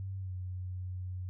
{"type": "tone with pitch glide", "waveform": "sine", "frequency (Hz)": [96, 91.66], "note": ["G2", "F#2"], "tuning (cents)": [-36, -16], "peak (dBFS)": -36, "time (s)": [0, 1.29], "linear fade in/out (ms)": 0, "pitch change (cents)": -80, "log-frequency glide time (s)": [0.18, 0.33], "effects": []}